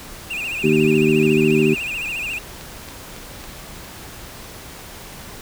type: tone with vibrato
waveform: triangle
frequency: 2600 Hz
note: E7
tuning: 24 cents flat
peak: -22 dBFS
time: 0.3-2.39 s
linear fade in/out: 10 ms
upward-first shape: sine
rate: 14 Hz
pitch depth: 130 cents each way
type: harmonic tone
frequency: 77 Hz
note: D#2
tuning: 17 cents flat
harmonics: 2 / 3 / 4 / 5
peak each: -21 / -18 / -21 / -16 dBFS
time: 0.63-1.75 s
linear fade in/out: 20 ms
type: click train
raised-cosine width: 0.2 ms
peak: -20 dBFS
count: 9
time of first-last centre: 1.23-3.44 s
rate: 3.62 Hz
effects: pink hiss -37 dBFS RMS until 5.41 s